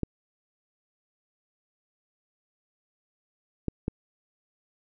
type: clicks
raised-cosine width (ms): 3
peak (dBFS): -14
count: 3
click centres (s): 0.033 / 3.683 / 3.881
effects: none